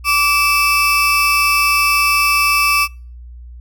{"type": "tone pair together", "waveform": "35% pulse", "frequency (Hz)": [1161.2, 2637], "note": ["D6", "E7"], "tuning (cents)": [-20, 0], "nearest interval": "octave + major second", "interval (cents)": 1420, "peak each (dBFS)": -13, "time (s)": [0.04, 2.88], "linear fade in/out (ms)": 50, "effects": ["noise-tail reverb RT60 0.4 s tail -26 dB re dry", "added 60 Hz sine -32 dBFS peak until 3.6 s"]}